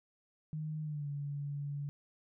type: tone with pitch glide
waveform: sine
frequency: 154.5 to 143.32 Hz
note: D#3 to D3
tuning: -12 to -42 cents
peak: -36 dBFS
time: 0.53-1.89 s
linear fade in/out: 0 ms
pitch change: -130 cents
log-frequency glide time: 0.82-1.08 s
effects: none